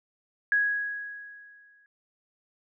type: tone with exponential decay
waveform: sine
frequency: 1661.2 Hz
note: G#6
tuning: in tune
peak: -19 dBFS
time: 0.52-1.86 s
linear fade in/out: 1 ms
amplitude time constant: 290 ms
effects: none